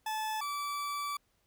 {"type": "tone pair in turn", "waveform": "40% pulse", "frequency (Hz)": [868, 1156.4], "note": ["A5", "D6"], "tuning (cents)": [-24, -27], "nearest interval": "perfect fourth", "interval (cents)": 497, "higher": "second", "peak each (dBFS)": [-32, -33], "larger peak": "first", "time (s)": [[0.06, 0.41], [0.41, 1.17]], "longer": "second", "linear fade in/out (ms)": 5, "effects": ["pink hiss -74 dBFS RMS until 1.46 s"]}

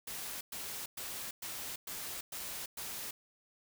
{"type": "noise bursts", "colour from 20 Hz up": "white", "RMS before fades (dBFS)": -42, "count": 7, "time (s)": [0.07, 3.11], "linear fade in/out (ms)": 5, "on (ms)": 340, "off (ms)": 110, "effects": []}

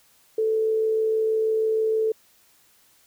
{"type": "tone with amplitude modulation", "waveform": "sine", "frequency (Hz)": 440, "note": "A4", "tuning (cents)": 0, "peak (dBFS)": -18, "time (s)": [0.38, 2.12], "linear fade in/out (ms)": 5, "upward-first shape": "sine", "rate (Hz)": 66.3, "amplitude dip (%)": 30, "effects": ["white hiss -59 dBFS RMS until 3.06 s"]}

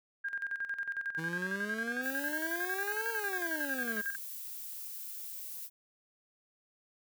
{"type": "tone with tremolo", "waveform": "sine", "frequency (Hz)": 1610, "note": "G6", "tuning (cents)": 46, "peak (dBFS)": -32, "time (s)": [0.24, 4.16], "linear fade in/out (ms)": 10, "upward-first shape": "square", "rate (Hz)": 11, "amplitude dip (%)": 70}
{"type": "exponential two-way sweep", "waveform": "25% pulse", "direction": "up then down", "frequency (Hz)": [158.8, 462.5, 207.3], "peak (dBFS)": -34, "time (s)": [1.17, 4.02], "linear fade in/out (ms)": 20, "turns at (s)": 3.1}
{"type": "noise", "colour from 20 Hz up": "violet", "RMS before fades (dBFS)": -43, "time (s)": [2.01, 5.7], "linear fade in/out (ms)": 50}
{"effects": []}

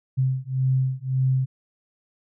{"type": "beating tone pair", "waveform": "sine", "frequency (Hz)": [130.1, 131.9], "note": ["C3", "C3"], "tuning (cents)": [-9, 14], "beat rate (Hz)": 1.8, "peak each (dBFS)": -23, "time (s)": [0.17, 1.46], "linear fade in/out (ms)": 20, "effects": []}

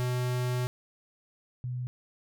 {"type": "tone pair in turn", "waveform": ["square", "sine"], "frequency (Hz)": [124.7, 124.7], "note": ["B2", "B2"], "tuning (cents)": [17, 17], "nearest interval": "unison", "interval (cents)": 0, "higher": "neither", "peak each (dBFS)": [-28, -31], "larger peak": "first", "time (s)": [[0, 0.67], [1.64, 1.87]], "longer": "first", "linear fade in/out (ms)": 0, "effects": []}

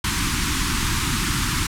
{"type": "band-stop noise", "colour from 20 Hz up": "pink", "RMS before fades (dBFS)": -22, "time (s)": [0.04, 1.67], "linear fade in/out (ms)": 5, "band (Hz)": [340, 960], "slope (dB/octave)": 48, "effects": ["low-pass 11000 Hz 12 dB/octave"]}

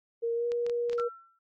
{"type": "tone with pitch glide", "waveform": "sine", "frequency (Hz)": [465, 476.7], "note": ["A#4", "A#4"], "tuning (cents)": [-4, 39], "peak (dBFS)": -27, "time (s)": [0.22, 1.09], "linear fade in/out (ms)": 20, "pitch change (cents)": 43, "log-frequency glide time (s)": [0.34, 0.46]}
{"type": "clicks", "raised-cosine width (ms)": 0.2, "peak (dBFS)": -26, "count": 6, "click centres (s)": [0.519, 0.665, 0.697, 0.897, 0.931, 0.998]}
{"type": "tone with exponential decay", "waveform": "sine", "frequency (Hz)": 1348, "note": "E6", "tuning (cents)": 38, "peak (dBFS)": -30, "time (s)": [0.98, 1.39], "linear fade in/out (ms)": 5, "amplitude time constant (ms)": 87}
{"effects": ["AAC 48 kbps"]}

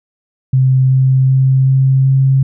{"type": "tone with pitch steps", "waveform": "sine", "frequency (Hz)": [130.81, 131.64, 132.48, 133.33, 134.18], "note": ["C3", "C3", "C3", "C3", "C3"], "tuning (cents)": [0, 11, 22, 33, 44], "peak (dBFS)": -7, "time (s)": [0.53, 2.43], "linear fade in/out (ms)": 5, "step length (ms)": 380, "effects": []}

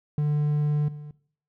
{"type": "tone with level steps", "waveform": "triangle", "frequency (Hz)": 148.5, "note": "D3", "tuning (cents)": 20, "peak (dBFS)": [-19, -35], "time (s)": [0.18, 1.11], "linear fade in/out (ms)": 2, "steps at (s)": 0.88, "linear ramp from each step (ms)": 5, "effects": ["noise-tail reverb RT60 0.5 s tail -18 dB re dry"]}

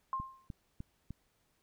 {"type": "tone with exponential decay", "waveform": "sine", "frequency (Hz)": 1059, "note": "C6", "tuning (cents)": 21, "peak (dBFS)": -30, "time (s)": [0.13, 0.48], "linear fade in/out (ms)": 1, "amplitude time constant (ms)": 75}
{"type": "click train", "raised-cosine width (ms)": 5, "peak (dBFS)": -30, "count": 4, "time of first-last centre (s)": [0.2, 1.106], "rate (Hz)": 3.31}
{"effects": ["pink hiss -75 dBFS RMS until 1.62 s"]}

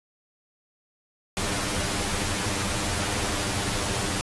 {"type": "noise with comb filter", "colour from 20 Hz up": "pink", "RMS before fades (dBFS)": -27, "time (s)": [1.37, 4.21], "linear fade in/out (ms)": 0, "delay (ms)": 10, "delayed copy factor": 0.9, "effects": ["resampled to 24000 Hz"]}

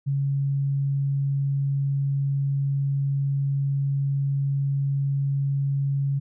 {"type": "tone", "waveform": "sine", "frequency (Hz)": 138.9, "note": "C#3", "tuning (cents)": 4, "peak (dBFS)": -21, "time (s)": [0.06, 6.2], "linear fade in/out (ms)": 20, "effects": []}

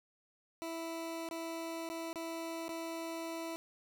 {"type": "tone with dropouts", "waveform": "20% pulse", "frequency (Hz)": 329.6, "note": "E4", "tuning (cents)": 0, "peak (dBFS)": -34, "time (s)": [0.62, 3.56], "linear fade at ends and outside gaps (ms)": 0, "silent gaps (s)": [[1.288, 1.311], [1.89, 1.9], [2.13, 2.158], [2.682, 2.692]], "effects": []}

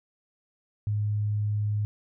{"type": "tone", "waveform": "sine", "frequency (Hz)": 104.7, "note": "G#2", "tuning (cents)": 15, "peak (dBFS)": -24, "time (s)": [0.87, 1.85], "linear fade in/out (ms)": 0, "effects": []}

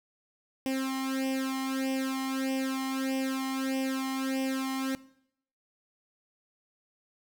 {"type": "tone with flanger", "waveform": "sawtooth", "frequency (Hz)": 265.4, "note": "C4", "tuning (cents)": 25, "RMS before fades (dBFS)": -31, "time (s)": [0.66, 4.95], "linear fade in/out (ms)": 0, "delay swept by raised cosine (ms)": [0.36, 0.98], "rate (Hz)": 1.6, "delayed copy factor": 0.85, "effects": ["noise-tail reverb RT60 0.7 s tail -19 dB re dry"]}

